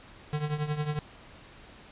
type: tone with tremolo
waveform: square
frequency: 150 Hz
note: D3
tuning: 37 cents sharp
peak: -26 dBFS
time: 0.33-0.99 s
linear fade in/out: 0 ms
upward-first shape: triangle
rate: 11 Hz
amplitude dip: 80%
effects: pink hiss -51 dBFS RMS until 1.91 s + resampled to 8000 Hz